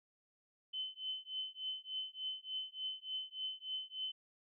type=tone with tremolo; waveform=sine; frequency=3049 Hz; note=G7; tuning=49 cents flat; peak=-36 dBFS; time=0.73-4.12 s; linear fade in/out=10 ms; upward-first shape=triangle; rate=3.4 Hz; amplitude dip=100%; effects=none